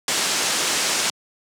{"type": "low-pass noise", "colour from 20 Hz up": "white", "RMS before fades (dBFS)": -22, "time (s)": [0.08, 1.1], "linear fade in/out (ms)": 2, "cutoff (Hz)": 8300, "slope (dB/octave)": 24, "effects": ["high-pass 200 Hz 12 dB/octave"]}